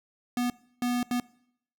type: tone bursts at uneven times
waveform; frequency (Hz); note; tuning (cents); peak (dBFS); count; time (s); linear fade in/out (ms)
square; 244.7; B3; -16; -26; 3; 0.37-0.5 / 0.82-1.03 / 1.11-1.2; 2
effects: noise-tail reverb RT60 0.7 s tail -22 dB re dry